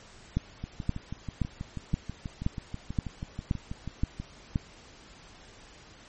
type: two click trains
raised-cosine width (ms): 5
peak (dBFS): -22 / -13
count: 23 / 9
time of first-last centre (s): 0.64-4.2 / 0.37-4.558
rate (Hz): 6.18 / 1.91
effects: pink hiss -52 dBFS RMS until 6.08 s + MP3 32 kbps